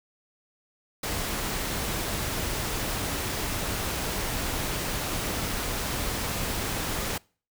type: noise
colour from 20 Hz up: pink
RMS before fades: -30 dBFS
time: 1.03-7.18 s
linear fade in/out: 5 ms
effects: noise-tail reverb RT60 0.4 s tail -25 dB re dry